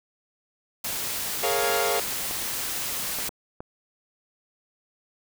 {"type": "noise", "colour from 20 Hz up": "white", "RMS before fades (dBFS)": -30, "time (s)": [0.84, 3.29], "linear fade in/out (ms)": 5}
{"type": "chord", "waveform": "sawtooth", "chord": "Bb minor seventh", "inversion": "third", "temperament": "equal", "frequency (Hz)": [415.3, 466.2, 554.4, 698.5], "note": ["Ab4", "Bb4", "Db5", "F5"], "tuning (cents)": [0, 0, 0, 0], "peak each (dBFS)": [-25, -25, -26, -24], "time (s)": [1.43, 2], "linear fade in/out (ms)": 5}
{"type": "clicks", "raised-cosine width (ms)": 1, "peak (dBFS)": -22, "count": 4, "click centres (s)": [2.311, 3.187, 3.291, 3.605]}
{"effects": []}